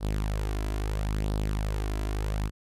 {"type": "tone with flanger", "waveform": "sawtooth", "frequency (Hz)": 51.9, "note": "G#1", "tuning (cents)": 0, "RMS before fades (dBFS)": -29, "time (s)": [0, 2.51], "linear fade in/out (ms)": 50, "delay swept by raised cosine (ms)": [0.21, 3.01], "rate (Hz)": 0.75, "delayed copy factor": 0.55, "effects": ["resampled to 32000 Hz"]}